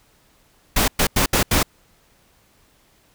pink noise bursts at uneven times, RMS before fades -17 dBFS, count 5, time 0.76-0.88 / 0.99-1.07 / 1.16-1.26 / 1.33-1.43 / 1.51-1.63 s, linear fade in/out 5 ms, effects pink hiss -58 dBFS RMS until 3.14 s

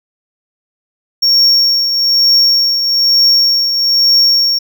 triangle tone with tremolo, 5520 Hz, F8, 21 cents flat, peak -4 dBFS, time 1.22-4.59 s, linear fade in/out 10 ms, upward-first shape triangle, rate 1.1 Hz, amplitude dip 55%, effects none

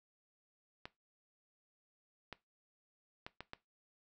clicks, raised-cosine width 0.3 ms, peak -28 dBFS, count 5, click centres 0.855 / 2.327 / 3.265 / 3.406 / 3.534 s, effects noise-tail reverb RT60 0.2 s tail -18 dB re dry

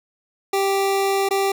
25% pulse tone with dropouts, 392 Hz, G4, in tune, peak -14 dBFS, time 0.53-1.52 s, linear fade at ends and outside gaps 5 ms, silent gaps 1.289-1.308 s, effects none

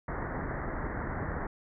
pink low-pass noise, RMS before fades -35 dBFS, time 0.08-1.47 s, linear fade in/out 2 ms, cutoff 2000 Hz, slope 96 dB/octave, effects none

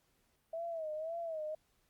sine tone with vibrato, 645 Hz, E5, 38 cents flat, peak -37 dBFS, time 0.53-1.55 s, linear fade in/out 5 ms, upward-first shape sine, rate 1.9 Hz, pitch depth 93 cents each way, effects pink hiss -75 dBFS RMS until 1.89 s + Opus 48 kbps

